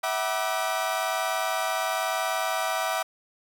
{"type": "tone cluster", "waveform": "30% pulse", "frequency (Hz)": [652, 753, 969, 1184], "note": ["E5", "F#5", "B5", "D6"], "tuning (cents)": [-19, 30, -33, 14], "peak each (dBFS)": [-27, -27, -31, -30], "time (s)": [0.03, 3.03], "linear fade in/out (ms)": 10, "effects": []}